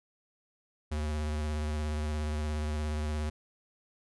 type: tone with vibrato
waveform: square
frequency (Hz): 75.8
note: D#2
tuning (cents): -45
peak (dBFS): -31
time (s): 0.91-3.3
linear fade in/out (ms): 10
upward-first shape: square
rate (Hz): 17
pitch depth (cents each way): 23
effects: resampled to 24000 Hz